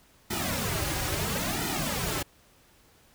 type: noise with flanger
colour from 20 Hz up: pink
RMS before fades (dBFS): -30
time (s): 0.3-2.23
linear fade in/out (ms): 10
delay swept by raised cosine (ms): 1.8 to 4.6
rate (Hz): 0.74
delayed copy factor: -1
effects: pink hiss -60 dBFS RMS until 3.14 s